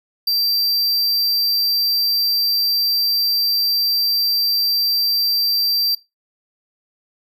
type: tone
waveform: square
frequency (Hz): 4699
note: D8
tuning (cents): 0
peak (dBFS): -16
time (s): 0.27-5.95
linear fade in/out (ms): 5
effects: noise-tail reverb RT60 0.2 s tail -17 dB re dry